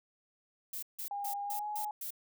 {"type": "noise bursts", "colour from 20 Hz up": "violet", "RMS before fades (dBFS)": -40, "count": 6, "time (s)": [0.73, 2.106], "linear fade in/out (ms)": 5, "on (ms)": 96, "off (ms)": 160}
{"type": "tone with pitch glide", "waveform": "sine", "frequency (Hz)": [810, 840], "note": ["G#5", "G#5"], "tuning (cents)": [-43, 19], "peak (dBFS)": -35, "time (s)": [1.11, 1.91], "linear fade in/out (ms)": 2, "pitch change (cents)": 62, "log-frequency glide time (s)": [1.44, 1.67]}
{"effects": []}